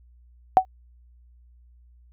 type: tone with exponential decay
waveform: sine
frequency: 752 Hz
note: F#5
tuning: 28 cents sharp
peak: -6 dBFS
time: 0.57-0.65 s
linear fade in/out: 0 ms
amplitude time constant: 17 ms
effects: added 60 Hz sine -51 dBFS peak until 2.12 s